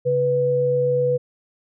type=tone pair together; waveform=sine; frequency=138.04 / 493.9 Hz; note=C#3 / B4; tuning=-7 / 0 cents; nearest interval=octave + minor seventh; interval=2207 cents; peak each=-25 / -17 dBFS; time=0.05-1.18 s; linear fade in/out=20 ms; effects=none